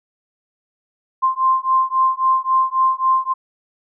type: beating tone pair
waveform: sine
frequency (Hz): 1046.5 / 1050.2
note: C6 / C6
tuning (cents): 0 / +6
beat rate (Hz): 3.7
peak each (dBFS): -17 / -17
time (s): 1.22-3.34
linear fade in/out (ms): 20
effects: none